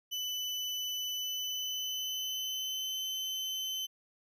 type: tone with pitch glide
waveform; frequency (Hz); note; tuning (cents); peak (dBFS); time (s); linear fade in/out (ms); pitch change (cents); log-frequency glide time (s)
35% pulse; 2995 to 3058; F#7 to G7; +20 to -44; -32; 0.11-3.87; 20; +36; 1.16-3.01
effects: none